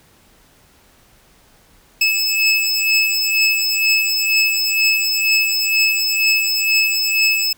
25% pulse beating tone pair, 2600 / 2602.1 Hz, E7 / E7, -24 / -23 cents, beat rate 2.1 Hz, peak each -15 / -12 dBFS, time 2.01-7.53 s, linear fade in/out 5 ms, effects pink hiss -52 dBFS RMS until 7.57 s

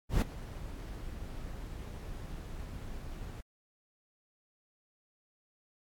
brown noise with ADSR envelope, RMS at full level -24 dBFS, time 0.09-3.41 s, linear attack 130 ms, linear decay 4 ms, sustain -18 dB, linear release 8 ms, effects AAC 64 kbps

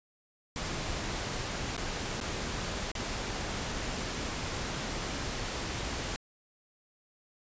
pink noise with dropouts, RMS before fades -35 dBFS, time 0.56-6.16 s, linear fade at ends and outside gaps 0 ms, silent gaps 1.766-1.778 / 2.202-2.212 / 2.916-2.952 s, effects resampled to 16000 Hz

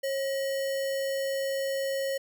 sine tone with sample-and-hold, 544 Hz, C#5, 33 cents flat, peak -27 dBFS, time 0.03-2.18 s, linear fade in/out 10 ms, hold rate 2450 Hz, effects none

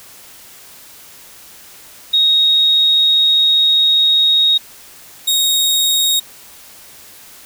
sine / sawtooth tone pair in turn, 3755 / 3755 Hz, A#7 / A#7, +12 / +12 cents, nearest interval unison, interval 0 cents, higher neither, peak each -9 dBFS, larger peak neither, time 2.13-4.58 / 5.27-6.2 s, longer first, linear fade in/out 10 ms, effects white hiss -40 dBFS RMS until 7.45 s

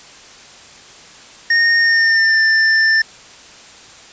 square tone with pitch glide, 1845 to 1780.1 Hz, A#6 to A6, -18 to +20 cents, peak -11 dBFS, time 1.5-3.02 s, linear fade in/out 5 ms, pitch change -62 cents, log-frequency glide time 1.78-2.41 s, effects white hiss -40 dBFS RMS until 4.12 s + resampled to 16000 Hz

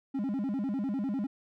triangle tone with vibrato, 235.3 Hz, A#3, 16 cents sharp, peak -27 dBFS, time 0.14-1.27 s, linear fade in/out 10 ms, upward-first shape square, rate 10 Hz, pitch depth 250 cents each way, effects none

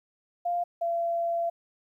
sine tone pair in turn, 698.5 / 679.8 Hz, F5 / F5, 0 / -47 cents, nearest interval unison, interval 47 cents, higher first, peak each -25 dBFS, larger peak neither, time 0.45-0.64 / 0.81-1.5 s, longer second, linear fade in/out 10 ms, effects 11-bit

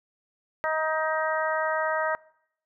harmonic tone, 314.7 Hz, D#4, 20 cents sharp, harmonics 2 / 3 / 4 / 5 / 6, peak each -28 / -30 / -31 / -32 / -33 dBFS, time 0.64-2.15 s, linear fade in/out 0 ms, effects noise-tail reverb RT60 0.7 s tail -23 dB re dry

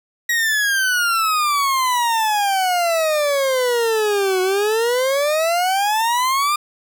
40% pulse exponential two-way sweep, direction down then up, 1911 to 366.9 to 1216 Hz, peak -15 dBFS, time 0.29-6.56 s, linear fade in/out 5 ms, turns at 4.41 s, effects none

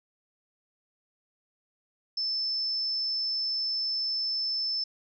sine tone, 5274 Hz, E8, in tune, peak -27 dBFS, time 2.17-4.84 s, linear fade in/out 5 ms, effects none

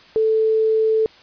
sine tone, 440 Hz, A4, in tune, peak -14 dBFS, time 0.16-1.06 s, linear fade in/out 0 ms, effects white hiss -47 dBFS RMS until 1.22 s + resampled to 11025 Hz

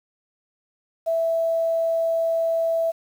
sine tone with quantisation, 659.3 Hz, E5, in tune, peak -19 dBFS, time 1.06-2.92 s, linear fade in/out 20 ms, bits 8, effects none

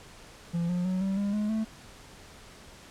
triangle tone with pitch steps, 170.4 / 177.74 / 185.39 / 193.38 / 201.7 / 210.4 / 219.5 Hz, F3 / F3 / F#3 / G3 / G3 / G#3 / A3, -42 / +31 / +4 / -23 / +50 / +23 / -4 cents, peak -24 dBFS, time 0.53-1.65 s, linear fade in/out 20 ms, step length 160 ms, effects pink hiss -50 dBFS RMS until 2.9 s + low-pass 9000 Hz 12 dB/octave

